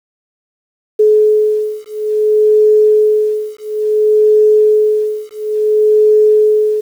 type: beating tone pair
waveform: sine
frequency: 426.5 / 427.08 Hz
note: G#4 / G#4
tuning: +46 / +48 cents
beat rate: 0.58 Hz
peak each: -11 dBFS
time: 0.99-6.81 s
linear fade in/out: 10 ms
effects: 7-bit